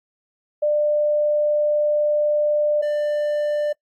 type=tone pair in turn; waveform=sine / triangle; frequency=596 / 593.6 Hz; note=D5 / D5; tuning=+25 / +18 cents; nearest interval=unison; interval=7 cents; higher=first; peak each=-16 / -17 dBFS; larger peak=first; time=0.62-2.82 / 2.82-3.73 s; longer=first; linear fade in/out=10 ms; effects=noise-tail reverb RT60 0.1 s tail -25 dB re dry + AAC 64 kbps